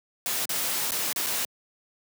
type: noise with dropouts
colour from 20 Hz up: white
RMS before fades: -28 dBFS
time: 0.26-1.45 s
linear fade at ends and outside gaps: 0 ms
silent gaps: 0.454-0.493 / 0.908-0.919 / 1.128-1.161 / 1.263-1.268 s
effects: high-pass 150 Hz 12 dB/octave